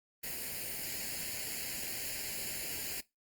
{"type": "noise with comb filter", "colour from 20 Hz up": "white", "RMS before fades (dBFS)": -39, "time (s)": [0.23, 3.01], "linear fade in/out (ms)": 10, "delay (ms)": 0.42, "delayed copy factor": 0.75, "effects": ["noise-tail reverb RT60 0.2 s tail -20 dB re dry", "Opus 32 kbps"]}